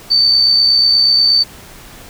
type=tone with amplitude modulation; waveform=sine; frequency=4557 Hz; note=C#8; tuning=47 cents sharp; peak=-6 dBFS; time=0.1-1.44 s; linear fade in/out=20 ms; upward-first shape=sine; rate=68.3 Hz; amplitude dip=40%; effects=pink hiss -37 dBFS RMS until 2.09 s